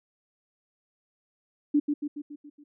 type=tone with echo; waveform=sine; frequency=292.8 Hz; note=D4; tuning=5 cents flat; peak=-18 dBFS; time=1.74-1.8 s; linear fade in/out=10 ms; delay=140 ms; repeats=6; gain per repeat=-5 dB; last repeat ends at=2.64 s; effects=none